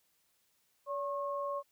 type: tone pair together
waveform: sine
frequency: 570 / 1085.4 Hz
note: C#5 / C#6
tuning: +48 / -37 cents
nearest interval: major seventh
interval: 1115 cents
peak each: -36 / -37 dBFS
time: 0.86-1.63 s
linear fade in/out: 50 ms
effects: white hiss -74 dBFS RMS until 1.71 s